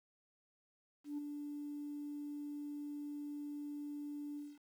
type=tone with ADSR envelope; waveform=sine; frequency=292 Hz; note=D4; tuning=10 cents flat; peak=-35 dBFS; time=1.04-4.59 s; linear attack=140 ms; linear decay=11 ms; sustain=-6 dB; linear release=220 ms; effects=tanh soft clip ceiling -36 dBFS + 11-bit